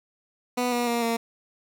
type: tone with pitch steps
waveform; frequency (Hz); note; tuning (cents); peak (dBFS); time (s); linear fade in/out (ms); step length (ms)
15% pulse; 246.9 / 241.4 / 236 / 230.8; B3 / B3 / A#3 / A#3; 0 / -39 / +22 / -17; -17; 0.57-1.17; 10; 150
effects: none